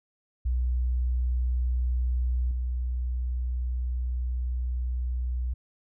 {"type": "tone with level steps", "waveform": "sine", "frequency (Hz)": 61.74, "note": "B1", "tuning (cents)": 0, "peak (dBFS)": [-23, -26], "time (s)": [0.45, 5.54], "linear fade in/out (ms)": 10, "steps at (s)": 2.51, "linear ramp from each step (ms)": 2, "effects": []}